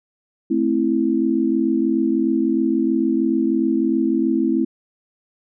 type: chord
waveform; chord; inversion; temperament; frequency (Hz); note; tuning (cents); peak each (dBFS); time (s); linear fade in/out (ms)
sine; A minor; none; equal with one note detuned; 220 / 263 / 329.6; A3 / C4 / E4; 0 / +9 / 0; -22 / -20 / -19; 0.5-4.65; 10
effects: none